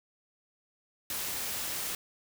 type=noise; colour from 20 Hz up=white; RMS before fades=-35 dBFS; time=1.1-1.95 s; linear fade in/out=2 ms; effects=none